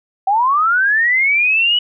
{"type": "linear sweep", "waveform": "sine", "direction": "up", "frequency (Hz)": [751, 2962], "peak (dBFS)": -11, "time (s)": [0.27, 1.79], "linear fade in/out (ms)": 5, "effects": []}